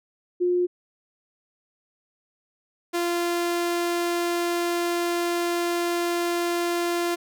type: tone pair in turn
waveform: sine / sawtooth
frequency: 356.4 / 345.7 Hz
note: F4 / F4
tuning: +35 / -18 cents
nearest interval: minor second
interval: 53 cents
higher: first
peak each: -19 dBFS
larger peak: neither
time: 0.4-0.67 / 2.93-7.16 s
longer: second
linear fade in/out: 20 ms
effects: none